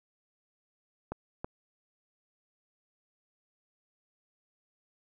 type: clicks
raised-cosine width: 1 ms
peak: -21 dBFS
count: 2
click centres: 1.12 / 1.445 s
effects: none